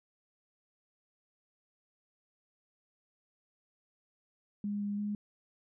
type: tone with pitch steps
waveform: sine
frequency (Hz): 205 / 203.9 / 207.1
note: G#3 / G#3 / G#3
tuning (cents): -22 / -32 / -5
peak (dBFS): -32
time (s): 4.64-5.15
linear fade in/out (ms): 2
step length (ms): 170
effects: none